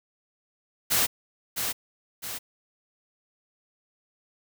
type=noise with echo; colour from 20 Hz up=white; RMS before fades=-23 dBFS; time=0.9-1.07 s; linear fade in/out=20 ms; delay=660 ms; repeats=2; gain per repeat=-6 dB; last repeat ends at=2.39 s; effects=none